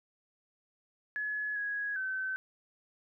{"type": "tone with pitch steps", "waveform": "sine", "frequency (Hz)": [1699, 1662, 1532], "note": ["G#6", "G#6", "G6"], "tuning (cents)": [39, 1, -40], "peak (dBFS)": -32, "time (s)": [1.16, 2.36], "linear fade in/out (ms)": 0, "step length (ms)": 400, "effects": []}